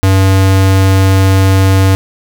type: tone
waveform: square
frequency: 95.9 Hz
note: G2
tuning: 37 cents flat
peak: -6 dBFS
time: 0.03-1.95 s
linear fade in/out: 0 ms
effects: none